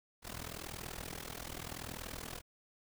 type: noise with amplitude modulation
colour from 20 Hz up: pink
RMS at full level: -41 dBFS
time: 0.22-2.42 s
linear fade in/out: 50 ms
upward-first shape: sine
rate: 40.8 Hz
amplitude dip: 90%
effects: none